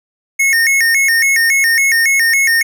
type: tone with vibrato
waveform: square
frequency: 2000 Hz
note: B6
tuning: 21 cents sharp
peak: -10 dBFS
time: 0.39-2.63 s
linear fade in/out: 10 ms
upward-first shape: square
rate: 3.6 Hz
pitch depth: 150 cents each way
effects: none